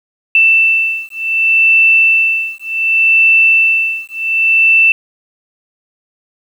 sine beating tone pair, 2664 / 2664.67 Hz, E7 / E7, +18 / +18 cents, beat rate 0.67 Hz, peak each -11 dBFS, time 0.35-4.92 s, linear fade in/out 2 ms, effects 7-bit

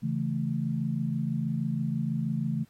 sine chord, A major, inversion first, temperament equal, 138.59 / 164.81 / 220 Hz, C#3 / E3 / A3, 0 / 0 / 0 cents, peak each -31 dBFS, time 0.02-2.65 s, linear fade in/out 20 ms, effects pink hiss -65 dBFS RMS until 2.69 s + AAC 48 kbps

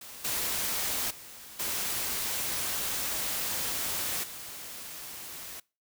white noise with level steps, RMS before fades -45 / -31 / -47 / -32 / -42 dBFS, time 0.01-5.6 s, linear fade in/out 5 ms, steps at 0.24 / 1.1 / 1.59 / 4.23 s, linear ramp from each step 10 ms, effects noise-tail reverb RT60 0.3 s tail -23 dB re dry

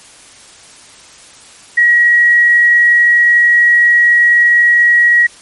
sine tone, 1908 Hz, A#6, 40 cents sharp, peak -5 dBFS, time 1.77-5.27 s, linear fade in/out 10 ms, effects white hiss -39 dBFS RMS until 5.41 s + MP3 48 kbps

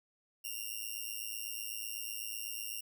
5% pulse tone with amplitude modulation, 2794 Hz, F7, in tune, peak -26 dBFS, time 0.44-2.81 s, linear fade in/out 10 ms, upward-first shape sine, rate 108 Hz, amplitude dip 85%, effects none

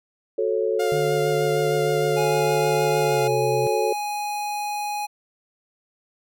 sine chord, F# minor, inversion none, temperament equal with one note detuned, 370 / 440 / 548.9 Hz, F#4 / A4 / C#5, 0 / 0 / -17 cents, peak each -26 / -22 / -26 dBFS, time 0.38-3.93 s, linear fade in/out 5 ms
sawtooth tone with vibrato, 703 Hz, F5, 11 cents sharp, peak -23 dBFS, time 0.79-3.28 s, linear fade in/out 10 ms, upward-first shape triangle, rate 6.5 Hz, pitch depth 20 cents each way
sine tone with pitch glide, 149.5 to 130.9 Hz, D3 to C3, +31 to +1 cents, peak -27 dBFS, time 0.92-3.67 s, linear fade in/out 0 ms, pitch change -230 cents, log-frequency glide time 3.02-3.31 s
square tone, 830.6 Hz, G#5, in tune, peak -26 dBFS, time 2.16-5.07 s, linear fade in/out 20 ms
effects none

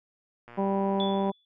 click train, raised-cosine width 0.5 ms, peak -32 dBFS, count 98, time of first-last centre 0.48-1.295 s, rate 119 Hz
harmonic tone, 196 Hz, G3, in tune, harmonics 1 / 2 / 3 / 4 / 5, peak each -27 / -30 / -32 / -33 / -34 dBFS, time 0.57-1.32 s, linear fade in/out 20 ms
sine tone with exponential decay, 3450 Hz, A7, 35 cents flat, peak -29 dBFS, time 1-1.45 s, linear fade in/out 1 ms, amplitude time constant 97 ms
effects none

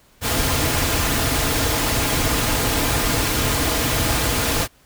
pink noise with comb filter, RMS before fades -20 dBFS, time 0.21-4.68 s, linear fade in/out 50 ms, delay 5.3 ms, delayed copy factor -0.5, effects pink hiss -55 dBFS RMS until 4.85 s

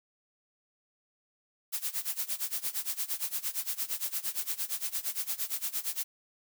blue noise with tremolo, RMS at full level -31 dBFS, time 1.72-6.04 s, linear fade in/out 20 ms, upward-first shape sine, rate 8.7 Hz, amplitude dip 90%, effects none

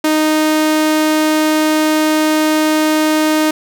sawtooth tone, 309.7 Hz, D#4, 8 cents flat, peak -7 dBFS, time 0.04-3.51 s, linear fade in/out 5 ms, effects none

